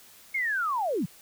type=linear sweep; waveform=sine; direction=down; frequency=2200 to 134.5 Hz; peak=-25 dBFS; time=0.34-1.06 s; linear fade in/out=10 ms; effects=white hiss -53 dBFS RMS until 1.21 s